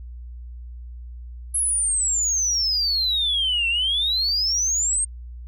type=exponential two-way sweep; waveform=sine; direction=down then up; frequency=10950 to 2683 to 8650 Hz; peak=-18 dBFS; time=1.54-5.05 s; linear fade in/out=10 ms; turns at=3.68 s; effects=tanh soft clip ceiling -15 dBFS + added 60 Hz sine -34 dBFS peak until 5.47 s